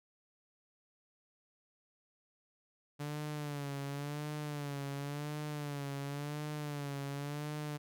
sawtooth tone with vibrato, 145 Hz, D3, 22 cents flat, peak -34 dBFS, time 2.99-7.78 s, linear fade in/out 20 ms, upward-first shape sine, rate 0.93 Hz, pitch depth 64 cents each way, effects none

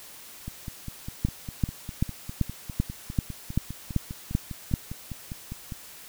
two click trains, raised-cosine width 5 ms, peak -22 / -10 dBFS, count 27 / 10, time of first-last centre 0.48-5.722 / 1.25-4.738 s, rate 4.96 / 2.58 Hz, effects white hiss -46 dBFS RMS until 6.08 s

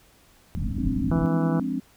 pink low-pass noise, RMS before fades -28 dBFS, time 0.55-1.26 s, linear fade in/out 0 ms, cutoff 280 Hz, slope 96 dB/octave
sine chord, D half-diminished seventh, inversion first, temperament equal with one note detuned, 174.61 / 208.5 / 261.6 / 293.7 Hz, F3 / Ab3 / C4 / D4, 0 / +7 / 0 / 0 cents, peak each -33 / -32 / -27 / -32 dBFS, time 0.78-1.8 s, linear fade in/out 5 ms
harmonic tone, 164.81 Hz, E3, in tune, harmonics 1 / 2 / 3 / 4 / 5 / 6 / 7 / 8 / 9, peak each -23 / -29 / -33 / -35 / -37 / -39 / -40 / -41 / -42 dBFS, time 1.11-1.6 s, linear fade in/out 2 ms
effects pink hiss -57 dBFS RMS until 1.96 s

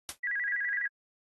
white noise with exponential decay, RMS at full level -32 dBFS, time 0.09-0.18 s, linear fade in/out 0 ms, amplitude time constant 18 ms
sine tone with vibrato, 1794 Hz, A6, 33 cents sharp, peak -29 dBFS, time 0.23-0.88 s, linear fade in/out 10 ms, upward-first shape square, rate 12 Hz, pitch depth 150 cents each way
effects AAC 32 kbps

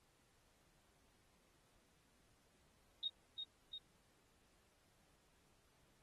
sine tone with echo, 3729 Hz, A#7, in tune, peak -40 dBFS, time 3.03-3.08 s, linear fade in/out 2 ms, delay 350 ms, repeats 2, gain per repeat -3 dB, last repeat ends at 3.78 s, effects pink hiss -75 dBFS RMS until 6.02 s + AAC 32 kbps

